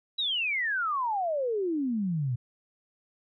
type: exponential sweep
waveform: sine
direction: down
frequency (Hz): 3952 to 116.54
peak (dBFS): -26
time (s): 0.18-2.36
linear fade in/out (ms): 10
effects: none